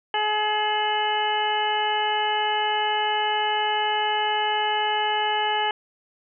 harmonic tone with a mistuned harmonic, 424.2 Hz, G#4, 37 cents sharp, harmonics 1 / 2 / 3 / 4 / 5 / 6 / 7, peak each -31 / -23 / -36 / -30 / -33 / -38 / -28 dBFS, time 0.14-5.71 s, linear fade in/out 2 ms, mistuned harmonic 6, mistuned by +23 cents, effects none

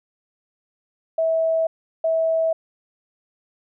sine tone pair in turn, 650 / 650 Hz, E5 / E5, -24 / -24 cents, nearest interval unison, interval 0 cents, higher neither, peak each -17 dBFS, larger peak neither, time 1.18-1.67 / 2.04-2.53 s, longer neither, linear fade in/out 5 ms, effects none

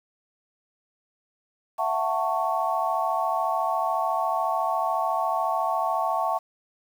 sine chord, F# minor seventh, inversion third, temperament just, 666 / 740 / 888 / 1110 Hz, E5 / F#5 / A5 / C#6, +18 / 0 / +16 / +2 cents, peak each -28 dBFS, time 1.78-6.39 s, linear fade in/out 20 ms, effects 8-bit

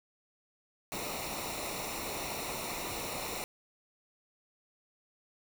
pink noise with comb filter, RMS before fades -38 dBFS, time 0.92-3.44 s, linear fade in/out 0 ms, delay 0.62 ms, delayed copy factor -0.7, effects none

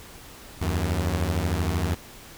sawtooth beating tone pair, 78.9 / 91.9 Hz, D#2 / F#2, +25 / -11 cents, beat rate 13 Hz, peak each -22 dBFS, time 0.61-1.95 s, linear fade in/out 10 ms, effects pink hiss -45 dBFS RMS until 2.37 s

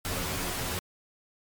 pink noise with comb filter, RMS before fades -32 dBFS, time 0.05-0.79 s, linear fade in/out 0 ms, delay 11 ms, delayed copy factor +0.75, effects MP3 96 kbps

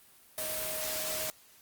sine tone in noise, 626 Hz, D#5, 10 cents sharp, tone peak -40 dBFS, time 0.38-1.3 s, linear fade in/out 0 ms, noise white, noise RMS -35 dBFS, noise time 0.38-1.3 s, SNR -8 dB, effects white hiss -59 dBFS RMS until 1.61 s + Opus 32 kbps

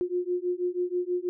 sine beating tone pair, 354.5 / 360.7 Hz, F4 / F#4, +26 / -44 cents, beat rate 6.2 Hz, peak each -29 dBFS, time 0.01-1.29 s, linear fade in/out 0 ms, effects none

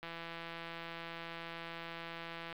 click train, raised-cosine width 0.3 ms, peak -28 dBFS, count 418, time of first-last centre 0.03-2.527 s, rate 167 Hz, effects low-pass 4000 Hz 12 dB/octave + 10-bit

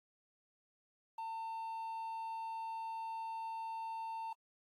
triangle tone with quantisation, 900 Hz, A5, 39 cents sharp, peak -38 dBFS, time 1.18-4.33 s, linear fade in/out 5 ms, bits 11, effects AAC 48 kbps

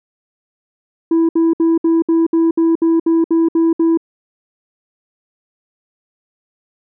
sine tone bursts, 329.6 Hz, E4, in tune, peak -7 dBFS, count 12, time 1.11-3.974 s, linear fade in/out 5 ms, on 180 ms, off 64 ms, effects tanh soft clip ceiling -9 dBFS

